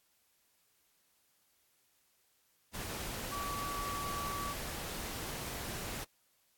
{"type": "tone in noise", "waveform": "sine", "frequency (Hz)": 1145, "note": "D6", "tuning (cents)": -44, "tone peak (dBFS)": -38, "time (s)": [3.31, 4.54], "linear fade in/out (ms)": 20, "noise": "pink", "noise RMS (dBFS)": -41, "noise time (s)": [2.73, 6.05], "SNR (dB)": 0, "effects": ["white hiss -73 dBFS RMS until 6.57 s", "AAC 64 kbps"]}